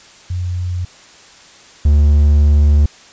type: tone pair in turn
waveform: sine / triangle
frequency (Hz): 89.6 / 73.42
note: F2 / D2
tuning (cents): +45 / 0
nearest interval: minor third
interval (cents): 345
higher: first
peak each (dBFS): -17 / -5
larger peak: second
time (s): 0.3-0.85 / 1.85-2.86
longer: second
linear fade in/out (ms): 5
effects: white hiss -42 dBFS RMS until 3.12 s + resampled to 16000 Hz